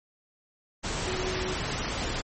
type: tone in noise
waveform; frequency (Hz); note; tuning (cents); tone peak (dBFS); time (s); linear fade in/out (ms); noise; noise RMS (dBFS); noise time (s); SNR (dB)
sine; 370; F#4; 0; -32; 1.06-1.55; 20; pink; -31; 0.83-2.22; -4
effects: MP3 32 kbps